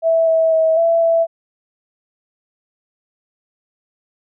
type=tone with pitch steps; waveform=sine; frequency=656 / 649 / 643 / 667 / 663 Hz; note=E5 / E5 / E5 / E5 / E5; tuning=-9 / -27 / -43 / +20 / +10 cents; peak=-11 dBFS; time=0.02-1.27 s; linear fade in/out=50 ms; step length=250 ms; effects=none